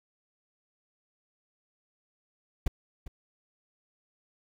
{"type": "noise with echo", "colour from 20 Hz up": "brown", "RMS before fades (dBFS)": -24, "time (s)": [2.66, 2.68], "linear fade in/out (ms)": 5, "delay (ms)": 400, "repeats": 1, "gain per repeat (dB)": -15, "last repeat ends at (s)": 3.08, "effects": []}